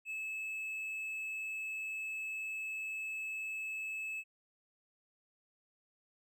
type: tone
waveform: triangle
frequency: 2601 Hz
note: E7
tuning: 24 cents flat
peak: -36 dBFS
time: 0.05-4.24 s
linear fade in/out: 50 ms
effects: none